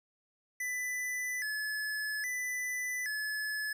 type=tone with vibrato; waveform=square; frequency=1849 Hz; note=A#6; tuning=15 cents flat; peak=-34 dBFS; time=0.6-3.73 s; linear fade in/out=5 ms; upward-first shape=square; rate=0.61 Hz; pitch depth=130 cents each way; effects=none